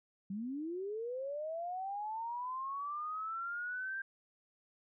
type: linear sweep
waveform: sine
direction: up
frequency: 186.1 to 1591 Hz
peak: -37 dBFS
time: 0.3-4.02 s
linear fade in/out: 5 ms
effects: none